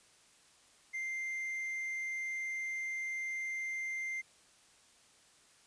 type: tone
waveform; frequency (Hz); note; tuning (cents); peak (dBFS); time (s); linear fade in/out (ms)
triangle; 2093; C7; 0; -34; 0.93-4.22; 20
effects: white hiss -64 dBFS RMS until 5.66 s + resampled to 22050 Hz